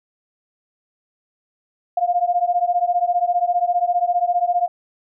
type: beating tone pair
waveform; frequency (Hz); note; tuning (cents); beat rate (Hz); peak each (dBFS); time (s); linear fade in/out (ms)
sine; 698.5 / 713.5; F5 / F5; 0 / +37; 15; -19; 1.97-4.68; 5
effects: none